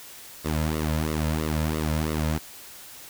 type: tone with flanger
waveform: sawtooth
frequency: 77.78 Hz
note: D#2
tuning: in tune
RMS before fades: -26 dBFS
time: 0.44-2.39 s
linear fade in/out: 20 ms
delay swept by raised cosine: 1.2 to 2.7 ms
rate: 3 Hz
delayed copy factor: -0.9
effects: white hiss -44 dBFS RMS until 3.09 s